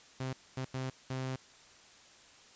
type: tone bursts at uneven times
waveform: sawtooth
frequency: 130.6 Hz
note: C3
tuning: 3 cents flat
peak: -31 dBFS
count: 4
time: 0.2-0.33 / 0.57-0.65 / 0.74-0.9 / 1.1-1.36 s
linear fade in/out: 5 ms
effects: white hiss -58 dBFS RMS until 2.55 s + resampled to 16000 Hz